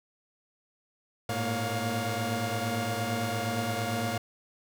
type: tone cluster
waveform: sawtooth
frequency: 106.2 / 114.9 / 232.2 / 558 / 707 Hz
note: G#2 / A#2 / A#3 / C#5 / F5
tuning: +39 / -25 / -7 / +11 / +21 cents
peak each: -31 / -32 / -31 / -34 / -30 dBFS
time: 1.29-4.18 s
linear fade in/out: 5 ms
effects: none